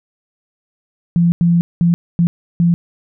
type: tone bursts at uneven times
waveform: sine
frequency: 171.2 Hz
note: F3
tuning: 34 cents flat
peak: -9 dBFS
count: 5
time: 1.16-1.32 / 1.41-1.61 / 1.81-1.94 / 2.19-2.27 / 2.6-2.74 s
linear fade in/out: 0 ms
effects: none